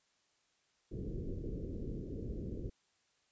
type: low-pass noise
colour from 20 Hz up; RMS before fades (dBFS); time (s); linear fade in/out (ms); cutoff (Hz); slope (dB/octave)
pink; -41; 0.91-2.7; 10; 470; 48
effects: white hiss -75 dBFS RMS until 3.31 s + resampled to 16000 Hz